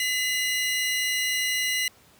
sawtooth tone pair together, 2019 / 2855 Hz, B6 / F7, +38 / +37 cents, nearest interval tritone, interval 599 cents, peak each -22 / -25 dBFS, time 0-1.88 s, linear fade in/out 2 ms, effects pink hiss -56 dBFS RMS until 2.19 s + high-pass 80 Hz 12 dB/octave

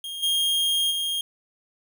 45% pulse tone with level steps, 3233 Hz, G#7, 47 cents flat, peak -31 / -20 / -24 dBFS, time 0.04-1.21 s, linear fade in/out 2 ms, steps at 0.22 / 0.9 s, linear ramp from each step 20 ms, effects none

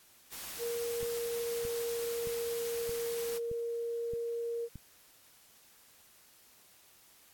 white noise, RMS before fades -43 dBFS, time 0.31-3.39 s, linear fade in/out 20 ms
sine tone with pitch glide, 470.3 to 467.3 Hz, A#4 to A#4, +15 to +4 cents, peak -33 dBFS, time 0.58-4.69 s, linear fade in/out 50 ms, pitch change -11 cents, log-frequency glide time 0.75-2.83 s
click train, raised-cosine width 5 ms, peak -33 dBFS, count 7, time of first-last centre 1.03-4.757 s, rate 1.61 Hz
effects white hiss -61 dBFS RMS until 7.33 s + AAC 64 kbps

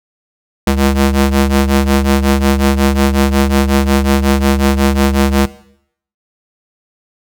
sawtooth ring-modulated tone, 137.1 Hz, C#3, 19 cents flat, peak -3 dBFS, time 0.67-5.46 s, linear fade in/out 5 ms, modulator 65.8 Hz, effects noise-tail reverb RT60 0.7 s tail -18 dB re dry

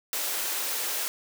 white high-pass noise, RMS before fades -30 dBFS, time 0.13-1.08 s, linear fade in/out 0 ms, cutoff 320 Hz, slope 24 dB/octave, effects none

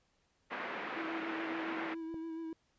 white band-pass noise, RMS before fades -41 dBFS, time 0.5-1.95 s, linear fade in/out 20 ms, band 210 to 2200 Hz, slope 24 dB/octave
triangle tone with vibrato, 326 Hz, E4, 19 cents flat, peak -37 dBFS, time 0.96-2.53 s, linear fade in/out 2 ms, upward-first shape sine, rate 7.1 Hz, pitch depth 26 cents each way
click, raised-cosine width 2 ms, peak -35 dBFS, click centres 2.143 s
effects pink hiss -75 dBFS RMS until 2.78 s + resampled to 16000 Hz

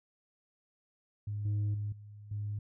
sine tone with level steps, 103.83 Hz, G#2, in tune, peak -33 / -26 / -32 / -47 / -33 dBFS, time 1.27-2.59 s, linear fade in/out 5 ms, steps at 1.45 / 1.74 / 1.92 / 2.31 s, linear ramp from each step 5 ms, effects tanh soft clip ceiling -28 dBFS

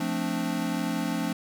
square chord, D minor seventh, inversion first, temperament equal, 174.61 / 220 / 261.6 / 293.7 Hz, F3 / A3 / C4 / D4, 0 / 0 / 0 / 0 cents, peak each -33 dBFS, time 0-1.33 s, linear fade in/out 5 ms, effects none

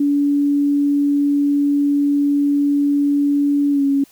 sine tone with pitch glide, 286.2 to 277.9 Hz, D4 to C#4, -45 to +4 cents, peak -13 dBFS, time 0-4.04 s, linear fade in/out 5 ms, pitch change -51 cents, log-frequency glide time 3.71-3.83 s, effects white hiss -51 dBFS RMS until 4.11 s

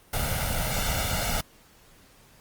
pink noise with comb filter, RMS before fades -27 dBFS, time 0.13-1.41 s, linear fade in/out 5 ms, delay 1.4 ms, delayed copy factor +0.8, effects pink hiss -56 dBFS RMS until 2.4 s + Opus 32 kbps

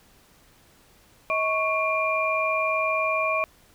sine tone cluster, 636 / 1109 / 2393 Hz, D#5 / C#6 / D7, +38 / 0 / +32 cents, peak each -26 dBFS, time 1.3-3.44 s, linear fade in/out 0 ms, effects pink hiss -57 dBFS RMS until 3.74 s

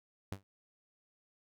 sawtooth tone with exponential decay, 98 Hz, G2, in tune, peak -31 dBFS, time 0.32-0.43 s, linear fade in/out 0 ms, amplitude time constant 22 ms, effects none

